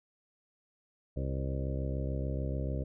harmonic tone with a mistuned harmonic, 66.8 Hz, C2, 36 cents sharp, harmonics 1 / 2 / 3 / 4 / 5 / 6 / 7 / 8 / 9, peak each -34 / -36 / -44 / -43 / -45 / -47 / -47 / -45 / -46 dBFS, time 1.16-2.84 s, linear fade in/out 10 ms, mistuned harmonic 7, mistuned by +36 cents, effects none

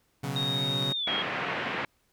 sawtooth chord, B suspended second, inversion none, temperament equal, 123.47 / 138.59 / 185 Hz, B2 / C#3 / F#3, 0 / 0 / 0 cents, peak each -32 / -28 / -33 dBFS, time 0.23-0.93 s, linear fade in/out 10 ms
sine tone with pitch glide, 3729 to 3265 Hz, A#7 to G#7, 0 to -30 cents, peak -28 dBFS, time 0.36-1.22 s, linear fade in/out 2 ms, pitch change -230 cents, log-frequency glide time 0.93-1.11 s
white band-pass noise, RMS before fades -32 dBFS, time 1.07-1.85 s, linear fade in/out 2 ms, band 110 to 2500 Hz, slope 24 dB/octave
effects pink hiss -70 dBFS RMS until 2.12 s

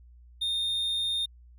triangle tone, 3657 Hz, A#7, 34 cents flat, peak -25 dBFS, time 0.41-1.26 s, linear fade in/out 10 ms, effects added 60 Hz sine -50 dBFS peak until 1.58 s

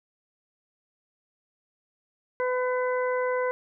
harmonic tone, 503 Hz, B4, 32 cents sharp, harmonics 1 / 2 / 3 / 4, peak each -25 / -31 / -35 / -37 dBFS, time 2.4-3.51 s, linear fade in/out 0 ms, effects none

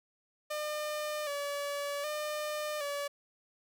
sawtooth tone with vibrato, 587.3 Hz, D5, in tune, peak -30 dBFS, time 0.5-3.08 s, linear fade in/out 10 ms, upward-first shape square, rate 0.65 Hz, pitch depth 46 cents each way, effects none

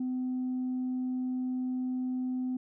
sine tone, 254.5 Hz, C4, 48 cents flat, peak -28 dBFS, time 0-2.57 s, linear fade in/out 5 ms, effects tanh soft clip ceiling -27 dBFS

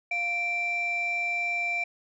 sine tone pair together, 700.6 / 2349 Hz, F5 / D7, +5 / 0 cents, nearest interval octave + major sixth, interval 2095 cents, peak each -33 / -25 dBFS, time 0.11-1.84 s, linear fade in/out 5 ms, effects tanh soft clip ceiling -22 dBFS

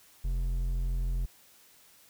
triangle tone with hard clipping, 43.65 Hz, F1, in tune, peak -29 dBFS, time 0.24-1.26 s, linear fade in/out 10 ms, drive 10 dB, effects white hiss -59 dBFS RMS until 2.09 s

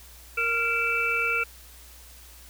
sine tone cluster, 466.1 / 1386 / 2323 / 2651 Hz, A#4 / F6 / D7 / E7, 0 / -14 / -20 / +9 cents, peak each -34 / -27 / -27 / -28 dBFS, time 0.37-1.44 s, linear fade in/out 10 ms, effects added 60 Hz sine -49 dBFS peak until 2.49 s + white hiss -50 dBFS RMS until 2.49 s

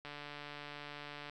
click train, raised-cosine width 0.3 ms, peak -30 dBFS, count 183, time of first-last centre 0.05-1.297 s, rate 146 Hz, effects none

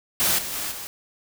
white noise with level steps, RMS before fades -21 / -31 / -29 / -35 dBFS, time 0.2-0.87 s, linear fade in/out 0 ms, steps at 0.38 / 0.53 / 0.71 s, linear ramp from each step 10 ms, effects none

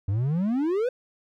triangle exponential sweep, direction up, 92.8 to 520 Hz, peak -20 dBFS, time 0.08-0.89 s, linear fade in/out 5 ms, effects none

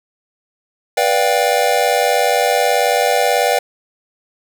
square chord, G dominant seventh, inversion first, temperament just, 490 / 588 / 705.6 / 784 Hz, B4 / D5 / F5 / G5, -14 / +2 / +18 / 0 cents, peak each -19 dBFS, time 0.97-3.59 s, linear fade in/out 5 ms, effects none

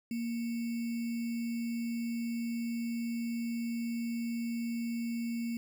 sine tone with sample-and-hold, 233.1 Hz, A#3, in tune, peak -32 dBFS, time 0.11-5.57 s, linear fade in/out 2 ms, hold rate 2450 Hz, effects none

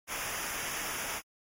pink noise with comb filter, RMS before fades -36 dBFS, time 0.07-1.22 s, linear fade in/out 50 ms, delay 0.24 ms, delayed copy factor -0.8, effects MP3 64 kbps

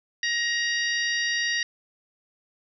harmonic tone, 942 Hz, A#5, 18 cents sharp, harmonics 2 / 3 / 4 / 5 / 6, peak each -25 / -33 / -33 / -33 / -34 dBFS, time 0.23-1.63 s, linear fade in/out 2 ms, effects none

